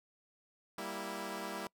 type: chord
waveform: 10% pulse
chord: E diminished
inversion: first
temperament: equal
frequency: 196 / 233.1 / 329.6 Hz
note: G3 / Bb3 / E4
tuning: 0 / 0 / 0 cents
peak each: -35 / -37 / -35 dBFS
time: 0.78-1.67 s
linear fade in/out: 2 ms
effects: noise-tail reverb RT60 0.1 s tail -25 dB re dry